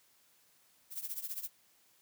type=noise with tremolo; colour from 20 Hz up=violet; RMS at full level=-37 dBFS; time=0.9-1.5 s; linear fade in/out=50 ms; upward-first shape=triangle; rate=15 Hz; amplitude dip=90%; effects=white hiss -68 dBFS RMS until 2.01 s + high-pass 80 Hz 12 dB/octave